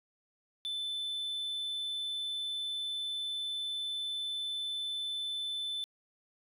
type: tone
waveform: sine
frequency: 3520 Hz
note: A7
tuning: in tune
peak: -31 dBFS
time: 0.65-5.84 s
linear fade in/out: 0 ms
effects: tanh soft clip ceiling -33 dBFS + 12-bit